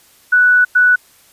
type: tone bursts at uneven times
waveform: sine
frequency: 1480 Hz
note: F#6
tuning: in tune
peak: -7 dBFS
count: 2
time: 0.32-0.65 / 0.75-0.96 s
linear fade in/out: 10 ms
effects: white hiss -49 dBFS RMS until 1.32 s + resampled to 32000 Hz